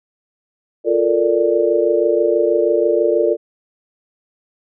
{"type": "chord", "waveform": "sine", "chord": "Bb major seventh", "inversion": "second", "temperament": "equal", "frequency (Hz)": [349.2, 440, 466.2, 587.3], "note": ["F4", "A4", "Bb4", "D5"], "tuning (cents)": [0, 0, 0, 0], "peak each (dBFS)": -18, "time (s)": [0.84, 3.37], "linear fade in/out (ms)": 50, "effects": []}